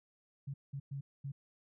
sine tone bursts at uneven times, 138.59 Hz, C#3, in tune, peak -38 dBFS, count 4, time 0.47-0.54 / 0.73-0.8 / 0.91-1.01 / 1.24-1.32 s, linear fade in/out 10 ms, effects none

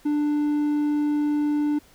triangle tone, 295.7 Hz, D4, 12 cents sharp, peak -18 dBFS, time 0.05-1.79 s, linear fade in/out 10 ms, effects pink hiss -55 dBFS RMS until 1.94 s

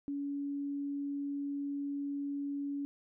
sine tone, 283 Hz, C#4, 36 cents sharp, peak -34 dBFS, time 0.08-2.85 s, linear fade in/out 0 ms, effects none

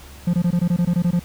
triangle tone bursts, 174.61 Hz, F3, in tune, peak -13 dBFS, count 11, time 0.27-1.195 s, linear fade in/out 5 ms, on 65 ms, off 21 ms, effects added 70 Hz sine -40 dBFS peak until 1.24 s + pink hiss -44 dBFS RMS until 1.24 s

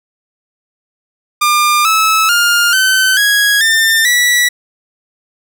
sawtooth tone with pitch steps, 1200 / 1301.1 / 1410.7 / 1529.5 / 1658.3 / 1798 / 1949.4 Hz, D6 / E6 / F6 / G6 / G#6 / A6 / B6, +37 / -23 / +17 / -43 / -3 / +37 / -23 cents, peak -5 dBFS, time 1.41-4.49 s, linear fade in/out 10 ms, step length 440 ms, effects none

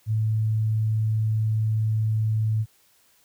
sine tone, 109.4 Hz, A2, 9 cents flat, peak -20 dBFS, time 0.06-2.66 s, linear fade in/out 50 ms, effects white hiss -61 dBFS RMS until 3.24 s

